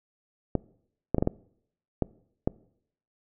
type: clicks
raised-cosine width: 2 ms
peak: -10 dBFS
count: 7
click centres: 0.553 / 1.146 / 1.183 / 1.225 / 1.274 / 2.023 / 2.475 s
effects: noise-tail reverb RT60 0.7 s tail -23 dB re dry